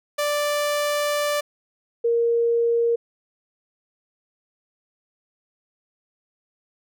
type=tone pair in turn; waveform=sawtooth / sine; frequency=587.3 / 467.3 Hz; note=D5 / A#4; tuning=0 / +4 cents; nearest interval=major third; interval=396 cents; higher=first; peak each=-17 dBFS; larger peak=neither; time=0.18-1.41 / 2.04-2.96 s; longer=first; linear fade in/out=10 ms; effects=none